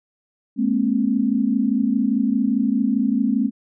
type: tone cluster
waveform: sine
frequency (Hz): 211 / 235.9 / 268.7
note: G#3 / A#3 / C4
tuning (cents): +28 / +21 / +46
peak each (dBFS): -21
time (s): 0.56-3.51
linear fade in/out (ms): 50
effects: none